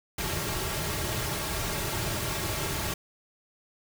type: noise with comb filter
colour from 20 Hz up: pink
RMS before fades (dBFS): -31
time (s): 0.18-2.94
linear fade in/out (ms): 5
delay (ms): 4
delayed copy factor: -0.6
effects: none